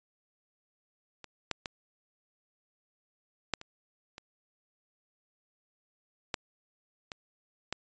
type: clicks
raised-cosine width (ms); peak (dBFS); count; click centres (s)
0.2; -27 / -13 / -18 / -11 / -27 / -27 / -13 / -22 / -15; 9; 1.243 / 1.513 / 1.658 / 3.537 / 3.614 / 4.181 / 6.342 / 7.118 / 7.726
effects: resampled to 16000 Hz